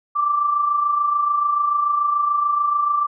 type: tone with amplitude modulation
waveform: sine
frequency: 1172 Hz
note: D6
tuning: 4 cents flat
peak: -14 dBFS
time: 0.15-3.07 s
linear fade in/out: 20 ms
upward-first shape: sine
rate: 26.9 Hz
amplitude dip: 50%
effects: none